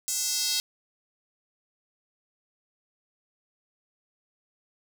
square tone with high-pass filter sweep, 293.7 Hz, D4, in tune, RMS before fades -28 dBFS, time 0.08-0.6 s, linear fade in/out 0 ms, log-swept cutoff 7000 to 4300 Hz, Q 2.3, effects none

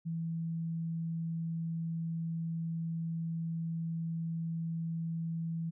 sine tone, 164.81 Hz, E3, in tune, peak -33 dBFS, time 0.05-5.71 s, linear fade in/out 20 ms, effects none

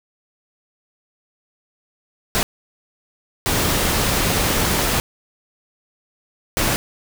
pink noise bursts at uneven times, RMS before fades -19 dBFS, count 3, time 2.35-2.43 / 3.46-5 / 6.57-6.76 s, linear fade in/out 0 ms, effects none

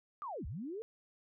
sine linear two-way sweep, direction down then up, 1244.5 to 52.2 to 465.6 Hz, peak -39 dBFS, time 0.22-0.82 s, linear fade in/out 0 ms, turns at 0.46 s, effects none

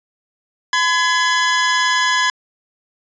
sawtooth tone pair together, 1015 / 1685.5 Hz, B5 / G#6, +47 / +25 cents, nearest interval major sixth, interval 878 cents, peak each -13 dBFS, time 0.73-2.3 s, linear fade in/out 2 ms, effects resampled to 16000 Hz

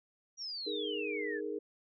sine exponential sweep, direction down, 5790 to 1661.2 Hz, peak -38 dBFS, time 0.37-1.41 s, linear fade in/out 50 ms
sine chord, D# suspended fourth, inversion none, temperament equal, 311.1 / 415.3 / 466.2 Hz, D#4 / G#4 / A#4, 0 / 0 / 0 cents, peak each -41 / -38 / -40 dBFS, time 0.66-1.59 s, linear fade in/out 10 ms
effects none

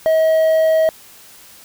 triangle tone with quantisation, 638 Hz, D#5, 43 cents sharp, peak -9 dBFS, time 0.06-0.89 s, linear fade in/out 0 ms, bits 6, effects white hiss -43 dBFS RMS until 1.64 s

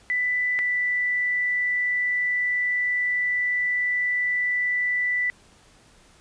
sine tone pair in turn, 1987 / 1977.7 Hz, B6 / B6, +10 / +2 cents, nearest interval unison, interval 8 cents, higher first, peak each -21 dBFS, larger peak neither, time 0.1-0.59 / 0.59-5.3 s, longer second, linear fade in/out 0 ms, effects pink hiss -55 dBFS RMS until 6.2 s + resampled to 22050 Hz

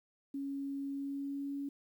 sine tone with pitch glide, 277.2 to 280.7 Hz, C#4 to C#4, 0 to +22 cents, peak -36 dBFS, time 0.34-1.69 s, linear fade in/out 5 ms, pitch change +22 cents, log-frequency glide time 0.89-1.56 s, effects 11-bit

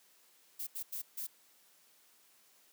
violet noise bursts at uneven times, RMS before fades -40 dBFS, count 4, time 0.59-0.67 / 0.75-0.83 / 0.92-1.02 / 1.17-1.27 s, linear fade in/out 10 ms, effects white hiss -66 dBFS RMS until 2.72 s + high-pass 200 Hz 12 dB/octave

